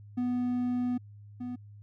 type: tone pair in turn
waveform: triangle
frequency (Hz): 246.9 / 246.9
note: B3 / B3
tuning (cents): 0 / 0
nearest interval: unison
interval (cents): 0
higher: neither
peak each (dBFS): -25 / -32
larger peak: first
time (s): 0.17-0.98 / 1.4-1.56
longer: first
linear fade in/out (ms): 10
effects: added 103 Hz sine -47 dBFS peak until 1.82 s